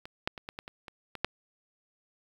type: clicks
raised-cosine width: 0.3 ms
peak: -26 / -12 / -25 / -22 / -22 / -26 / -27 / -23 / -10 dBFS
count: 9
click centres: 0.055 / 0.275 / 0.378 / 0.489 / 0.589 / 0.679 / 0.882 / 1.153 / 1.246 s
effects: 8-bit